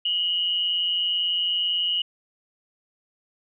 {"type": "tone pair together", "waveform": "sine", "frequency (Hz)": [2888, 3066], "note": ["F#7", "G7"], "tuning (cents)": [-43, -39], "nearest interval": "minor second", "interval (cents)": 104, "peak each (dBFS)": [-22, -29], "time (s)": [0.05, 2.02], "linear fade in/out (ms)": 5, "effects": []}